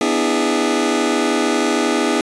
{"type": "chord", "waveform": "sawtooth", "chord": "E dominant seventh", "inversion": "second", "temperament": "just", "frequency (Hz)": [247.2, 296.7, 329.6, 412], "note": ["B3", "D4", "E4", "G#4"], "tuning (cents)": [2, 18, 0, -14], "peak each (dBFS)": -17, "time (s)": [0.01, 2.21], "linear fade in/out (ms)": 2, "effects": ["resampled to 22050 Hz"]}